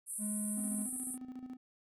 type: band-pass noise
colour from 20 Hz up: white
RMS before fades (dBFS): -41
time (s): 0.06-1.18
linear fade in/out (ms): 50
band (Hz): 8500 to 11000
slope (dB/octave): 96
type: tone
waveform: triangle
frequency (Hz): 210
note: G#3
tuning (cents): +19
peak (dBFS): -34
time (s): 0.18-0.88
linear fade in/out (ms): 50
type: tone with tremolo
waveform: triangle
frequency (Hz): 254.9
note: C4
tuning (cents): -45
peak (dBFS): -39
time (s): 0.57-1.57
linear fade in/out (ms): 5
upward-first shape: square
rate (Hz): 14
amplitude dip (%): 60
effects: none